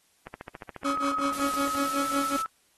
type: click train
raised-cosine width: 0.5 ms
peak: -24 dBFS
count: 22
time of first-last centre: 0.27-1.749 s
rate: 14.2 Hz
type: tone with tremolo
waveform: 30% pulse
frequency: 279.3 Hz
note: C#4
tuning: 13 cents sharp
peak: -23 dBFS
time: 0.84-2.37 s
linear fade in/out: 10 ms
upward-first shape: sine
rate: 5.4 Hz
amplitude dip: 95%
type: tone with pitch glide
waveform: sine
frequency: 1271 to 1314.3 Hz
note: D#6 to E6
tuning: +36 to -6 cents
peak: -28 dBFS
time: 0.85-2.46 s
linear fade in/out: 0 ms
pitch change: +58 cents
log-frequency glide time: 1.66-2.02 s
type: noise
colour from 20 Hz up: white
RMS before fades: -37 dBFS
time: 1.32-2.43 s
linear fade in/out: 20 ms
effects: white hiss -66 dBFS RMS until 2.77 s + AAC 32 kbps